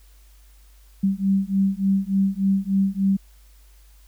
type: beating tone pair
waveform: sine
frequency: 193 / 196.4 Hz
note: G3 / G3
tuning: -27 / +4 cents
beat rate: 3.4 Hz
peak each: -21 dBFS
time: 1.03-3.17 s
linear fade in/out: 10 ms
effects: added 50 Hz sine -48 dBFS peak until 4.07 s + white hiss -59 dBFS RMS until 4.07 s